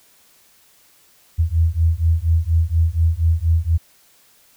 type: beating tone pair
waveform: sine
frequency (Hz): 80.3 / 84.5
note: E2 / E2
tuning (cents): -45 / +43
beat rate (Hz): 4.2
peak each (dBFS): -17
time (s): 1.38-3.78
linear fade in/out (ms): 20
effects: white hiss -54 dBFS RMS until 4.56 s